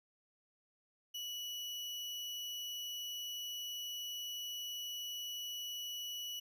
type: tone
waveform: 35% pulse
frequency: 2943 Hz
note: F#7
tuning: 10 cents flat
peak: -39 dBFS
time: 1.14-6.4 s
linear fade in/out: 10 ms
effects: none